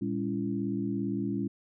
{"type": "tone cluster", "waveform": "sine", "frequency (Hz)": [116.6, 201.9, 279.2, 336.9], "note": ["A#2", "G#3", "C#4", "E4"], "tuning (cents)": [1, -49, 13, 38], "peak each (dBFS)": [-38, -32, -33, -36], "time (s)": [0.01, 1.48], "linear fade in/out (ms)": 10, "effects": []}